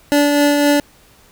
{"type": "tone with tremolo", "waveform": "25% pulse", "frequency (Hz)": 289.7, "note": "D4", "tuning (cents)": -24, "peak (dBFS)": -6, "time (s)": [0.12, 0.8], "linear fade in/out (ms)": 0, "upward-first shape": "triangle", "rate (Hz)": 3.9, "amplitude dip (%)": 35, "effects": ["pink hiss -49 dBFS RMS until 1.31 s"]}